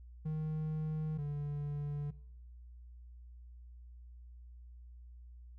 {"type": "tone pair in turn", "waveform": "triangle", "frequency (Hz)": [155.56, 145.66], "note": ["D#3", "D3"], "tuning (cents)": [0, -14], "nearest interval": "minor second", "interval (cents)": 114, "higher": "first", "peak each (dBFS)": [-32, -33], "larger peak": "first", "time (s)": [[0.25, 1.18], [1.18, 2.11]], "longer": "neither", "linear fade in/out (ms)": 10, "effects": ["noise-tail reverb RT60 0.8 s tail -20 dB re dry", "added 60 Hz sine -50 dBFS peak until 5.58 s"]}